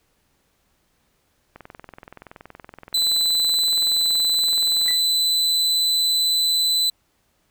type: click train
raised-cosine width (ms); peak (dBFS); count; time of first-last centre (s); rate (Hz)
0.5; -24; 72; 1.56-4.909; 21.2
type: tone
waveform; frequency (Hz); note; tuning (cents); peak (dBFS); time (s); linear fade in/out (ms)
40% pulse; 4009; B7; +25; -16; 2.94-6.9; 5
type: tone with exponential decay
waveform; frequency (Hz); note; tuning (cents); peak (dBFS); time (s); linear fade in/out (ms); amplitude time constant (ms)
30% pulse; 1975.5; B6; 0; -21; 4.88-5.04; 0; 34
effects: pink hiss -66 dBFS RMS until 7.5 s